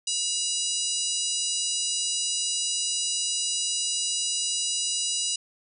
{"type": "harmonic tone with a mistuned harmonic", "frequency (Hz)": 987.8, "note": "B5", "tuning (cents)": 0, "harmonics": [3, 4, 5, 6, 7, 8, 9], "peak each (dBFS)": [-33, -33, -33, -33, -33, -33, -33], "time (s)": [0.07, 5.36], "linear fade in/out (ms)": 5, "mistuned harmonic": 3, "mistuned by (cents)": -61, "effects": []}